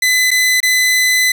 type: tone with dropouts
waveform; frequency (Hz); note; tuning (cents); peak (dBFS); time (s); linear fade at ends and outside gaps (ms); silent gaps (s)
sawtooth; 2012; B6; +32; -7; 0.02-1.32; 5; 0.307-0.313 / 0.604-0.629
effects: none